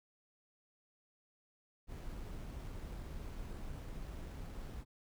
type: noise with sample-and-hold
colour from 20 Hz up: brown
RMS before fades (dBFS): -45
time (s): 1.87-4.85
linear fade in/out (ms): 50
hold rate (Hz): 8820
effects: none